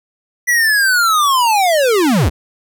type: linear sweep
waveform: square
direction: down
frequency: 1975.5 to 50 Hz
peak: -11 dBFS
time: 0.47-2.3 s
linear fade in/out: 20 ms
effects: none